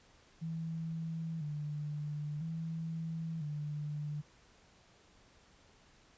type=tone with vibrato; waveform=sine; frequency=155.56 Hz; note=D#3; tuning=in tune; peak=-36 dBFS; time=0.41-4.22 s; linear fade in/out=20 ms; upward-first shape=square; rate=0.5 Hz; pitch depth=79 cents each way; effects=pink hiss -64 dBFS RMS until 6.17 s + resampled to 16000 Hz